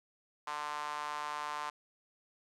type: tone with high-pass filter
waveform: sawtooth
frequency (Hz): 148.7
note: D3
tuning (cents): +22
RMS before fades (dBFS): -39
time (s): 0.47-1.7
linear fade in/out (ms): 5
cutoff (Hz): 1000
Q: 4
effects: low-pass 8000 Hz 12 dB/octave